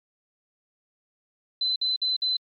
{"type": "tone bursts", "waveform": "sine", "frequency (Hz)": 4039, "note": "B7", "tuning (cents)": 38, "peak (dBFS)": -22, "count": 4, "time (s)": [1.61, 2.369], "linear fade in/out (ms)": 5, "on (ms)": 150, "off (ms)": 53, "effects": ["MP3 64 kbps"]}